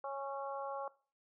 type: harmonic tone with a mistuned harmonic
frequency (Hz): 276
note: C#4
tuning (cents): -7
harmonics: 2 / 3 / 4 / 5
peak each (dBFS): -42 / -43 / -45 / -50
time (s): 0.04-0.88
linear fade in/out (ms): 2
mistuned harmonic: 5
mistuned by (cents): -18
effects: noise-tail reverb RT60 0.4 s tail -20 dB re dry